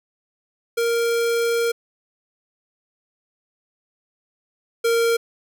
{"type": "tone pair in turn", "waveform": "square", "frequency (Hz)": [466.2, 463.2], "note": ["A#4", "A#4"], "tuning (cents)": [0, -11], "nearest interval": "unison", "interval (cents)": 11, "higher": "first", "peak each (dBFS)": [-19, -17], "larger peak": "second", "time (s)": [[0.77, 1.72], [4.84, 5.17]], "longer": "first", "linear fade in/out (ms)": 10, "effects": []}